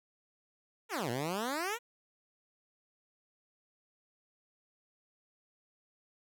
10% pulse exponential two-way sweep, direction down then up, 493.9 to 113.8 to 493.9 Hz, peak -25 dBFS, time 0.89-1.79 s, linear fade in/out 50 ms, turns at 1.1 s, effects none

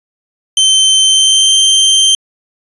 sawtooth tone with pitch glide, 3100 to 3140 Hz, G7 to G7, -20 to +2 cents, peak -3 dBFS, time 0.57-2.15 s, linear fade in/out 2 ms, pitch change +22 cents, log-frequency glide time 1.02-1.57 s, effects resampled to 24000 Hz

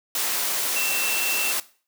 sine tone in noise, 2689 Hz, E7, 34 cents sharp, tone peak -26 dBFS, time 0.76-1.52 s, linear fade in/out 2 ms, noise white, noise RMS -25 dBFS, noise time 0.15-1.6 s, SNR -4 dB, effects noise-tail reverb RT60 0.4 s tail -18 dB re dry + high-pass 300 Hz 12 dB/octave

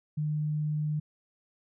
sine tone, 151.4 Hz, D#3, 47 cents flat, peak -27 dBFS, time 0.17-1 s, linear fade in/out 10 ms, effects none

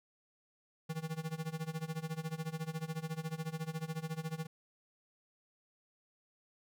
square tone with tremolo, 160 Hz, D#3, 49 cents sharp, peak -35 dBFS, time 0.89-4.47 s, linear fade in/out 10 ms, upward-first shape sine, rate 14 Hz, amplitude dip 90%, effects none

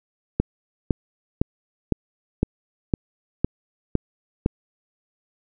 click train, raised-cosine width 3 ms, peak -5 dBFS, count 9, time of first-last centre 0.4-4.461 s, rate 1.97 Hz, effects none

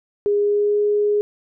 sine tone with pitch glide, 410 to 415 Hz, G#4 to G#4, -22 to -1 cents, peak -15 dBFS, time 0.26-1.21 s, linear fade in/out 0 ms, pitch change +21 cents, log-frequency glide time 0.38-0.8 s, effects none

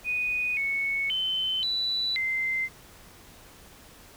sine tone with pitch steps, 2482 / 2211 / 3062 / 3963 / 2078 Hz, D#7 / C#7 / G7 / B7 / C7, -5 / -5 / -41 / +5 / -12 cents, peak -25 dBFS, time 0.04-2.69 s, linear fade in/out 50 ms, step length 530 ms, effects pink hiss -51 dBFS RMS until 4.16 s

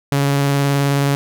sawtooth tone with vibrato, 140.5 Hz, C#3, 24 cents sharp, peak -10 dBFS, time 0.12-1.15 s, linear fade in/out 0 ms, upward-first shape sine, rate 19 Hz, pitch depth 16 cents each way, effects none

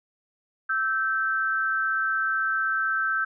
sine tone pair together, 1318.5 / 1554.4 Hz, E6 / G6, 0 / -15 cents, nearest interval minor third, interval 285 cents, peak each -27 / -24 dBFS, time 0.69-3.25 s, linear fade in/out 10 ms, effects none

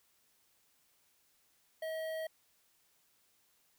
square tone with notch filter, 639 Hz, D#5, 46 cents sharp, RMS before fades -39 dBFS, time 1.82-2.27 s, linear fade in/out 5 ms, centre 6600 Hz, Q 0.61, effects white hiss -72 dBFS RMS until 3.78 s

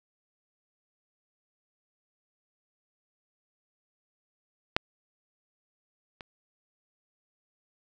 clicks, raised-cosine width 0.3 ms, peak -6 / -25 dBFS, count 2, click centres 4.765 / 6.208 s, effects none

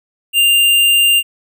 square tone, 2794 Hz, F7, in tune, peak -9 dBFS, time 0.33-1.23 s, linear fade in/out 50 ms, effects none

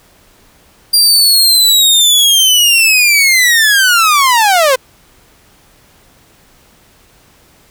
sawtooth linear sweep, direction down, 4792 to 497.5 Hz, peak -3 dBFS, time 0.93-4.76 s, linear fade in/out 10 ms, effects pink hiss -47 dBFS RMS until 7.7 s

